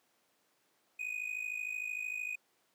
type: tone with amplitude modulation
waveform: triangle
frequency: 2489 Hz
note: D#7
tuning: in tune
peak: -31 dBFS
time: 0.99-2.36 s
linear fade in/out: 10 ms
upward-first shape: sine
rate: 53.2 Hz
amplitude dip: 80%
effects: pink hiss -73 dBFS RMS until 2.74 s + high-pass 300 Hz 12 dB/octave